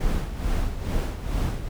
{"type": "noise with tremolo", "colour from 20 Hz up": "brown", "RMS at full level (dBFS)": -23, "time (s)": [0, 1.69], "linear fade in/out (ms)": 10, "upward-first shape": "sine", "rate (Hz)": 2.3, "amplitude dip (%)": 65, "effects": []}